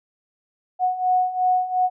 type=beating tone pair; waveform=sine; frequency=733 / 735.8 Hz; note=F#5 / F#5; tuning=-16 / -10 cents; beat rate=2.8 Hz; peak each=-23 / -19 dBFS; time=0.79-1.9 s; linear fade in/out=50 ms; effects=none